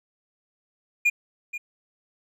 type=tone with echo; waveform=triangle; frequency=2423 Hz; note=D#7; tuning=47 cents flat; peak=-15 dBFS; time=1.05-1.1 s; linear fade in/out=10 ms; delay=480 ms; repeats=1; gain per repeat=-13 dB; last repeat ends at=1.58 s; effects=none